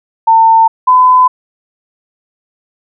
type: tone pair in turn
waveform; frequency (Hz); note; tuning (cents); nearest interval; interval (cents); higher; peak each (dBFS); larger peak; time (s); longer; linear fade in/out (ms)
sine; 900 / 1010.2; A5 / B5; +39 / +39; major second; 200; second; -3; neither; 0.27-0.68 / 0.87-1.28; neither; 10
effects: none